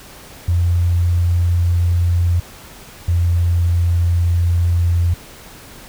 sine tone pair in turn, 87 / 86.35 Hz, F2 / F2, -6 / -19 cents, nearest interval unison, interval 13 cents, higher first, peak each -12 dBFS, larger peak neither, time 0.48-2.4 / 3.08-5.14 s, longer second, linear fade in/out 5 ms, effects pink hiss -39 dBFS RMS until 5.88 s

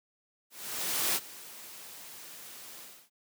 white noise with ADSR envelope, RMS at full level -28 dBFS, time 0.5-3.1 s, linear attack 650 ms, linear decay 48 ms, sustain -19 dB, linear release 290 ms, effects high-pass 150 Hz 12 dB/octave

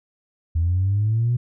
sine linear sweep, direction up, 79.9 to 123.5 Hz, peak -16 dBFS, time 0.55-1.37 s, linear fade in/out 10 ms, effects tanh soft clip ceiling -13 dBFS

